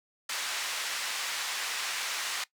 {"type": "band-pass noise", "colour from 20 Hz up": "pink", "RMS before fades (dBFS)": -34, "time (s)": [0.29, 2.44], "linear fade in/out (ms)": 5, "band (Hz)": [1400, 7900], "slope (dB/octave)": 12, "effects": ["noise-tail reverb RT60 0.1 s tail -19 dB re dry"]}